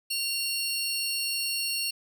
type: tone pair together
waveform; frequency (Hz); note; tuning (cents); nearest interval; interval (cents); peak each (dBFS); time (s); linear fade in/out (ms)
sawtooth; 2767 / 4392; F7 / C#8; -17 / -17; minor sixth; 800; -28 / -27; 0.1-1.91; 10
effects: none